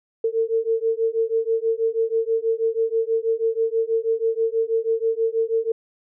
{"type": "beating tone pair", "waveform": "sine", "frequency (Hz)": [448.9, 455.1], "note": ["A4", "A#4"], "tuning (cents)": [35, -42], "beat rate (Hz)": 6.2, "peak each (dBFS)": -22, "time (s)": [0.24, 5.72], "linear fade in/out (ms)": 5, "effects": []}